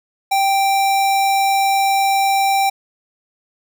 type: tone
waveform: square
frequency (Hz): 784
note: G5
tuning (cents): 0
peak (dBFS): -14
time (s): 0.31-2.7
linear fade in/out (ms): 10
effects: none